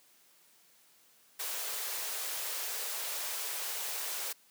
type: high-pass noise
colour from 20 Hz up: white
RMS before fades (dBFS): -37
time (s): 1.39-4.33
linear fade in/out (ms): 10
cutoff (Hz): 400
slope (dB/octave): 48
effects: white hiss -64 dBFS RMS until 4.5 s + high-pass 150 Hz 12 dB/octave